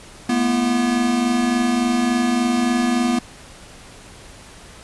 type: tone cluster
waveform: square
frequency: 219.3 / 242.8 / 339.6 Hz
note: A3 / B3 / F4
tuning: -6 / -29 / -48 cents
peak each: -26 / -18 / -27 dBFS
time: 0.29-3.19 s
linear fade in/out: 5 ms
effects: pink hiss -42 dBFS RMS until 4.83 s + resampled to 24000 Hz